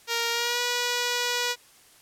5% pulse tone with pitch glide, 466.2 to 486.3 Hz, A#4 to B4, 0 to -27 cents, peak -13 dBFS, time 0.07-1.56 s, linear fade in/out 50 ms, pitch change +73 cents, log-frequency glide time 0.31-0.6 s, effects white hiss -55 dBFS RMS until 2.01 s + low-pass 12000 Hz 12 dB/octave

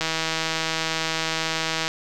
click train, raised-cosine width 0.2 ms, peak -7 dBFS, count 302, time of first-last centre 0.01-1.88 s, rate 161 Hz, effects none

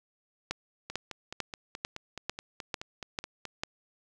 two click trains, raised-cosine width 0.2 ms, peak -21 / -14 dBFS, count 13 / 8, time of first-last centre 0.9-3.453 / 0.51-3.635 s, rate 4.7 / 2.24 Hz, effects none

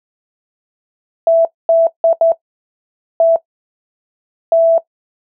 sine tone bursts at uneven times, 661 Hz, E5, 5 cents sharp, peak -6 dBFS, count 6, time 1.27-1.45 / 1.69-1.87 / 2.04-2.13 / 2.21-2.32 / 3.2-3.36 / 4.52-4.78 s, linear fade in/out 2 ms, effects noise-tail reverb RT60 0.1 s tail -18 dB re dry

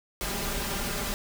pink noise with comb filter, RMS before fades -31 dBFS, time 0.21-1.14 s, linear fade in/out 0 ms, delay 5 ms, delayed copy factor +0.65, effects none

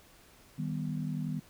sine chord, Eb augmented, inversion none, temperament equal, 155.56 / 196 / 246.9 Hz, Eb3 / G3 / B3, 0 / 0 / 0 cents, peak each -34 / -38 / -38 dBFS, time 0.58-1.4 s, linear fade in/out 10 ms, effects pink hiss -59 dBFS RMS until 1.49 s

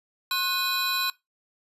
square tone cluster, 1070 / 1479 / 2492 / 3989 Hz, C6 / F#6 / D#7 / B7, +38 / -1 / +2 / +17 cents, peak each -31 / -33 / -33 / -28 dBFS, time 0.31-1.1 s, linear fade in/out 2 ms, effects noise-tail reverb RT60 0.2 s tail -21 dB re dry + resampled to 32000 Hz

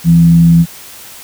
sine tone with frequency modulation, 167.8 Hz, E3, 31 cents sharp, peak -3 dBFS, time 0.04-0.66 s, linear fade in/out 50 ms, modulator 88.6 Hz, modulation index 0.23, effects white hiss -33 dBFS RMS until 1.23 s

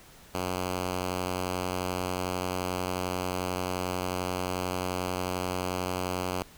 5% pulse tone, 91.3 Hz, F#2, 23 cents flat, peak -18 dBFS, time 0.34-6.43 s, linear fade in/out 5 ms, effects pink hiss -53 dBFS RMS until 6.57 s

